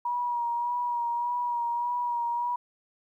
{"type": "tone with vibrato", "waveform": "sine", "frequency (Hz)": 958, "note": "A#5", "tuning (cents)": 47, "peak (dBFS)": -26, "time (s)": [0.05, 2.56], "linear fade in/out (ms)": 5, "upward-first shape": "sine", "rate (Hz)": 1.7, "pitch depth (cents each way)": 26, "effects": ["11-bit"]}